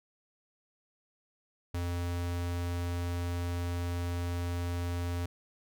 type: tone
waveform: square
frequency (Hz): 87.2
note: F2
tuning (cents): -2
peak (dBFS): -32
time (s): 1.74-5.26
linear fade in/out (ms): 5
effects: none